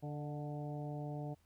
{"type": "harmonic tone with a mistuned harmonic", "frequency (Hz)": 146.83, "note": "D3", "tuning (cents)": 0, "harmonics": [1, 2, 3, 4, 5, 6], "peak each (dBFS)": [-41, -47, -51, -50, -50, -59], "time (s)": [0.02, 1.35], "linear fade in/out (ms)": 20, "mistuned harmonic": 4, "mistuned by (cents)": 36, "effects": ["added 82 Hz sine -70 dBFS peak until 1.45 s", "pink hiss -75 dBFS RMS until 1.45 s"]}